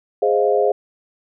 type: chord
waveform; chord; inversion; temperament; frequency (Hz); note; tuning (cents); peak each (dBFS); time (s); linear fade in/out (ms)
sine; F minor seventh; first; equal; 415.3 / 523.3 / 622.3 / 698.5; Ab4 / C5 / Eb5 / F5; 0 / 0 / 0 / 0; -17 / -19 / -22 / -21; 0.22-0.72; 5
effects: none